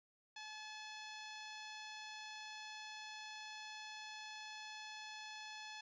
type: tone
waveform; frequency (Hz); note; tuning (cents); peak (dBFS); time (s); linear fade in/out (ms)
10% pulse; 859; A5; -42; -40; 0.36-5.81; 5
effects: resampled to 16000 Hz